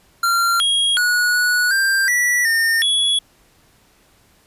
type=tone with pitch steps; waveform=square; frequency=1379 / 3282 / 1460 / 1468 / 1583 / 1950 / 1821 / 3376 Hz; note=F6 / G#7 / F#6 / F#6 / G6 / B6 / A#6 / G#7; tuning=-22 / -21 / -24 / -14 / +17 / -23 / -41 / +28 cents; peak=-15 dBFS; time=0.23-3.19 s; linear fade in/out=5 ms; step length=370 ms; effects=pink hiss -55 dBFS RMS until 4.46 s + resampled to 32000 Hz